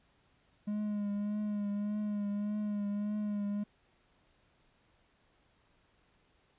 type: tone with vibrato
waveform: triangle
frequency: 206.9 Hz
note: G#3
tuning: 6 cents flat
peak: -30 dBFS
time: 0.67-3.64 s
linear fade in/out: 10 ms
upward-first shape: triangle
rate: 1.7 Hz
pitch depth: 37 cents each way
effects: pink hiss -70 dBFS RMS until 6.58 s + resampled to 8000 Hz